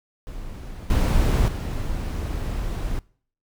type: noise with level steps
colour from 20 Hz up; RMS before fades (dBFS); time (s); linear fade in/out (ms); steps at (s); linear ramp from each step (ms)
brown; -35 / -18 / -27; 0.27-2.99; 0; 0.9 / 1.48; 2
effects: noise-tail reverb RT60 0.5 s tail -23 dB re dry